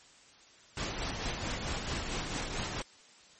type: noise with tremolo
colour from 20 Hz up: pink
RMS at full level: -34 dBFS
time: 0.77-2.82 s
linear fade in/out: 2 ms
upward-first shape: sine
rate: 4.5 Hz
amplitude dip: 40%
effects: white hiss -58 dBFS RMS until 3.39 s + MP3 32 kbps